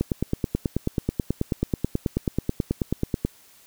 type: click train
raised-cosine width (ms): 3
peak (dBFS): -9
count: 31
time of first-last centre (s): 0.01-3.25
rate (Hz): 9.26
effects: white hiss -54 dBFS RMS until 3.66 s